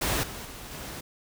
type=noise with level steps; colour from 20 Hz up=pink; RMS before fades=-27 / -39 / -42 / -39 dBFS; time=0.01-1.01 s; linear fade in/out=10 ms; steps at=0.23 / 0.45 / 0.71 s; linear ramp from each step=5 ms; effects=none